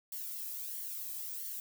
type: noise with flanger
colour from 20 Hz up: violet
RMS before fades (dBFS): -41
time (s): 0.12-1.6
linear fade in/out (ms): 2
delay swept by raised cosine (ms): 0.78 to 1.41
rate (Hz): 1.5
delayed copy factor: -0.6
effects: none